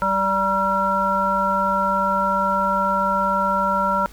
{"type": "harmonic tone with a mistuned harmonic", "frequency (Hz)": 194.5, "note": "G3", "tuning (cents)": -13, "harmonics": [1, 3, 5, 7], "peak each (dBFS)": [-27, -25, -21, -21], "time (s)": [0.02, 4.06], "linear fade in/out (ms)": 0, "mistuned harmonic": 5, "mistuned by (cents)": -30, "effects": ["added 50 Hz sine -42 dBFS peak until 4.12 s", "pink hiss -47 dBFS RMS until 4.12 s"]}